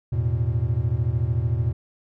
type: chord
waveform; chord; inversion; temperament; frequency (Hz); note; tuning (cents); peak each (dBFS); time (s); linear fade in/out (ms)
triangle; E suspended fourth; none; equal; 82.41 / 110 / 123.47; E2 / A2 / B2; 0 / 0 / 0; -25 / -22 / -22; 0.12-1.73; 10
effects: none